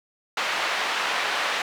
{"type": "band-pass noise", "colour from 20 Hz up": "pink", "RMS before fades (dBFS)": -26, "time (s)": [0.37, 1.62], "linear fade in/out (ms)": 2, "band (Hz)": [920, 3200], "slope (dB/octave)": 12, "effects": []}